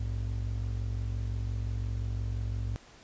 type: ring-modulated tone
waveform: triangle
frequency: 81.8 Hz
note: E2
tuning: 13 cents flat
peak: -25 dBFS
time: 0-2.76 s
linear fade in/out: 0 ms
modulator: 22.9 Hz
effects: pink hiss -55 dBFS RMS until 3.03 s + resampled to 16000 Hz